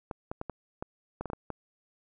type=clicks; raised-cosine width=1 ms; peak=-21 dBFS; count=10; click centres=0.112 / 0.315 / 0.414 / 0.497 / 0.825 / 1.21 / 1.257 / 1.301 / 1.333 / 1.503 s; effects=none